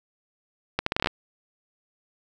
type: accelerating click train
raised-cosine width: 0.3 ms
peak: -7 dBFS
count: 9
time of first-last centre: 0.79-1.072 s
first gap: 74 ms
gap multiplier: 0.77
effects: none